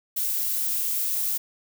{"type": "noise", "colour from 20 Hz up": "violet", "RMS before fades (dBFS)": -26, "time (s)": [0.16, 1.38], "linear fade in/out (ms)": 10, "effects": []}